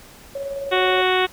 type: tone with tremolo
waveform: sine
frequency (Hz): 554.4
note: C#5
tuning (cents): 0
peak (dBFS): -24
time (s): 0.35-1.02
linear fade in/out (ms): 5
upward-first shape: square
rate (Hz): 19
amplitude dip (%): 35
type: harmonic tone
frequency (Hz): 370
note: F#4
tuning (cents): 0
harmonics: 1 / 2 / 3 / 4 / 5 / 6 / 7 / 8 / 9 / 10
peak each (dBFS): -20 / -23 / -25 / -26 / -27 / -28 / -28 / -29 / -30 / -30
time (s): 0.71-1.27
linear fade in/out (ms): 20
effects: pink hiss -45 dBFS RMS until 1.32 s